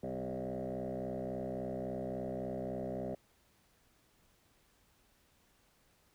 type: tone with frequency modulation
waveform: sine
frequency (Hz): 397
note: G4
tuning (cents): +22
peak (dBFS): -35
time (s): 0.03-3.15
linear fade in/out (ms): 5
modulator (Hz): 63.6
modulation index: 4.2
effects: tanh soft clip ceiling -33 dBFS + pink hiss -70 dBFS RMS until 6.14 s